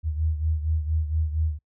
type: beating tone pair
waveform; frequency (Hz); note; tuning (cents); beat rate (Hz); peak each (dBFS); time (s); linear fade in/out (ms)
sine; 77.78 / 82.08; D#2 / E2; 0 / -7; 4.3; -23 / -29; 0.03-1.59; 50
effects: noise-tail reverb RT60 0.1 s tail -25 dB re dry